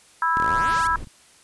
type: chord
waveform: sine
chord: E major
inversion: second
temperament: equal with one note detuned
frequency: 987.8 / 1318.5 / 1637.4 Hz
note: B5 / E6 / G#6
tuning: 0 / 0 / -25 cents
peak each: -22 / -22 / -25 dBFS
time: 0.22-0.96 s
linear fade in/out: 2 ms
type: exponential sweep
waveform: 5% pulse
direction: up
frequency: 30.32 to 1174.7 Hz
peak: -20 dBFS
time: 0.37-0.87 s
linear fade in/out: 0 ms
type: noise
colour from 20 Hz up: brown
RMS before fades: -35 dBFS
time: 0.48-1.05 s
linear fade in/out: 10 ms
type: clicks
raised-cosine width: 5 ms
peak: -24 / -33 / -32 dBFS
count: 3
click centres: 0.613 / 0.71 / 1.072 s
effects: white hiss -53 dBFS RMS until 1.43 s + resampled to 24000 Hz